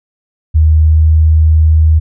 sine tone with pitch glide, 78.2 to 78.79 Hz, D#2 to D#2, +9 to +22 cents, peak -4 dBFS, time 0.54-2 s, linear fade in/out 20 ms, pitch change +13 cents, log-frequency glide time 0.79-1.11 s, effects none

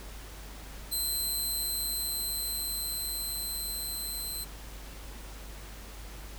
10% pulse tone with level ramp, 4087 Hz, C8, 41 cents flat, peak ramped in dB -22 to -28 dBFS, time 0.91-4.45 s, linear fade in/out 20 ms, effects added 50 Hz sine -43 dBFS peak until 6.38 s + pink hiss -48 dBFS RMS until 6.38 s

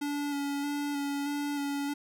square tone with vibrato, 286 Hz, D4, 46 cents flat, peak -31 dBFS, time 0.01-1.94 s, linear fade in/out 10 ms, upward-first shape square, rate 1.6 Hz, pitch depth 17 cents each way, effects none

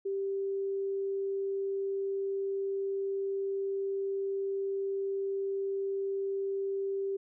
sine tone, 392 Hz, G4, in tune, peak -30 dBFS, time 0.05-7.17 s, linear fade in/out 10 ms, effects none

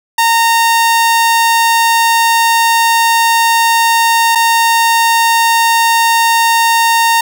sawtooth tone with dropouts, 920 Hz, A#5, 23 cents flat, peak -4 dBFS, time 0.18-7.21 s, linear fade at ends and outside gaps 5 ms, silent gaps 4.351-4.355 s, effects none

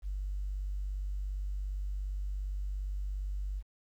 sine tone, 48.66 Hz, G1, 12 cents flat, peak -32 dBFS, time 0.02-3.63 s, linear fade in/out 50 ms, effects tanh soft clip ceiling -28 dBFS + 11-bit

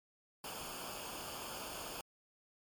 pink noise with comb filter, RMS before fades -45 dBFS, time 0.44-2.01 s, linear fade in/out 2 ms, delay 0.51 ms, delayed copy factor -0.75, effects MP3 96 kbps

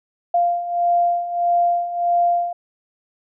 sine beating tone pair, 695 / 696.6 Hz, F5 / F5, -9 / -5 cents, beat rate 1.6 Hz, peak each -22 / -17 dBFS, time 0.34-2.53 s, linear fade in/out 5 ms, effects none

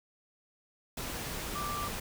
sine tone in noise, 1174.7 Hz, D6, in tune, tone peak -35 dBFS, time 1.55-1.88 s, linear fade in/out 5 ms, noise pink, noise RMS -38 dBFS, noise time 0.97-2 s, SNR 0 dB, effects none

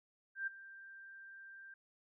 sine tone with ADSR envelope, 1579 Hz, G6, 12 cents sharp, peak -34 dBFS, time 0.35-1.74 s, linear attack 120 ms, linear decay 13 ms, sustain -17 dB, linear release 3 ms, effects none

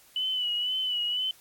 sine tone with vibrato, 2975 Hz, F#7, 9 cents sharp, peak -26 dBFS, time 0.16-1.31 s, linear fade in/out 2 ms, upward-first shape sine, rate 2 Hz, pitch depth 49 cents each way, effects white hiss -57 dBFS RMS until 1.4 s + AAC 64 kbps

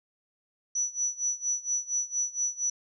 sine tone with tremolo, 5920 Hz, F#8, in tune, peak -24 dBFS, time 0.75-2.7 s, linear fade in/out 5 ms, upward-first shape sine, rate 4.3 Hz, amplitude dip 90%, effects none

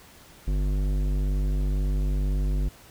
sine tone with tanh clipping, 49 Hz, G1, in tune, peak -24 dBFS, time 0.47-2.69 s, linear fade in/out 10 ms, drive 15 dB, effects pink hiss -51 dBFS RMS until 2.9 s

